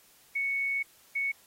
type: tone bursts at uneven times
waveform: sine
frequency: 2217 Hz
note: C#7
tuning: in tune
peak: -27 dBFS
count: 2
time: 0.35-0.83 / 1.15-1.32 s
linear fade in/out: 10 ms
effects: white hiss -60 dBFS RMS until 1.46 s + AAC 48 kbps